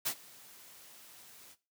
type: noise with ADSR envelope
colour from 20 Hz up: white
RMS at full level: -31 dBFS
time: 0.05-1.56 s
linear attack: 17 ms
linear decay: 74 ms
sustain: -24 dB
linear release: 44 ms
effects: noise-tail reverb RT60 0.3 s tail -17 dB re dry + high-pass 100 Hz 12 dB/octave